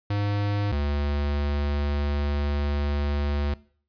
square tone pair in turn, 102.2 / 72.27 Hz, G#2 / D2, -27 / -27 cents, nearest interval tritone, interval 600 cents, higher first, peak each -24 / -24 dBFS, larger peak neither, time 0.1-0.72 / 0.72-3.54 s, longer second, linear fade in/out 5 ms, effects noise-tail reverb RT60 0.5 s tail -21 dB re dry + resampled to 11025 Hz

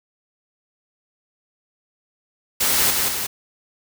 white noise with echo, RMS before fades -19 dBFS, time 2.6-2.91 s, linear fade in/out 10 ms, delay 180 ms, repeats 2, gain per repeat -3 dB, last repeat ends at 3.27 s, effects none

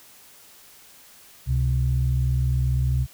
sine tone pair together, 67.7 / 127.8 Hz, C#2 / C3, -40 / -40 cents, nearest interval major seventh, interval 1100 cents, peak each -21 dBFS, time 1.46-3.07 s, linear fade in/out 50 ms, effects tanh soft clip ceiling -12 dBFS + white hiss -50 dBFS RMS until 3.13 s

